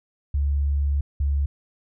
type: tone pair in turn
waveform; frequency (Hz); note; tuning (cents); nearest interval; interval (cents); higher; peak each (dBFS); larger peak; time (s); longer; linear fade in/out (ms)
sine; 71 / 70.68; C#2 / C#2; +42 / +34; unison; 8; first; -19; neither; 0.34-1.01 / 1.2-1.46; first; 5
effects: none